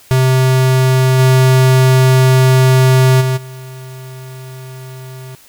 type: tone with level steps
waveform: square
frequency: 130 Hz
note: C3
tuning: 11 cents flat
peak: -9 / -7 / -13 / -29 dBFS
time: 0.11-5.35 s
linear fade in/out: 0 ms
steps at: 1.18 / 3.2 / 3.36 s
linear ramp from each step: 20 ms
effects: white hiss -44 dBFS RMS until 5.48 s